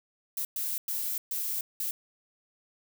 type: noise bursts at uneven times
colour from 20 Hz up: violet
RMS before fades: -32 dBFS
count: 5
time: 0.37-0.45 / 0.56-0.78 / 0.88-1.18 / 1.31-1.61 / 1.8-1.91 s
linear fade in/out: 2 ms
effects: none